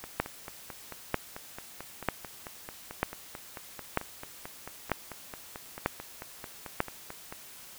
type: two click trains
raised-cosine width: 0.5 ms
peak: -10 / -24 dBFS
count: 8 / 34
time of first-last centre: 0.2-6.804 / 0.04-7.325 s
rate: 1.06 / 4.53 Hz
effects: white hiss -49 dBFS RMS until 7.78 s